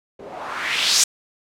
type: noise with low-pass filter sweep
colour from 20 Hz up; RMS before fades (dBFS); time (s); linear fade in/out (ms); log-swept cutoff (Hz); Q
blue; -22; 0.19-1.04; 5; 400 to 7000; 2.2
effects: none